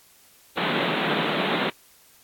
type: band-pass noise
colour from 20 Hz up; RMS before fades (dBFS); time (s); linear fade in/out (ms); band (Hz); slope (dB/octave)
pink; -25; 0.57-1.7; 5; 150 to 3900; 96
effects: white hiss -55 dBFS RMS until 2.23 s + AAC 64 kbps